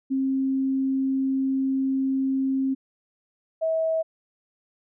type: tone pair in turn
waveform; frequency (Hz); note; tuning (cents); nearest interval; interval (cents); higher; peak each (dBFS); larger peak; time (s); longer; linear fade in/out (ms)
sine; 267.1 / 645.4; C4 / E5; +36 / -37; octave + minor third; 1527; second; -21; neither; 0.1-2.75 / 3.61-4.03; first; 20
effects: none